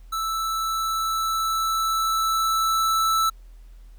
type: tone with level ramp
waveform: square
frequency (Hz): 1318.5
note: E6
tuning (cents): 0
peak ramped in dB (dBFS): -25 to -19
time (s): 0.12-3.3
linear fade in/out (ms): 10
effects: added 41 Hz sine -42 dBFS peak until 3.98 s + pink hiss -63 dBFS RMS until 3.98 s